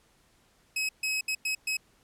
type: tone bursts at uneven times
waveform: sawtooth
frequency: 2556 Hz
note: D#7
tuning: 46 cents sharp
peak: -24 dBFS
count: 5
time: 0.76-0.89 / 1.03-1.21 / 1.28-1.35 / 1.45-1.55 / 1.67-1.77 s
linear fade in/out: 5 ms
effects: pink hiss -65 dBFS RMS until 2.03 s + low-pass 12000 Hz 12 dB/octave